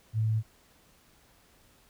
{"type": "tone", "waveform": "sine", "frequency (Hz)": 110, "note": "A2", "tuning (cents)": 0, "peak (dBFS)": -24, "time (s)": [0.13, 0.43], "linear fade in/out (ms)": 50, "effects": ["pink hiss -62 dBFS RMS until 1.89 s"]}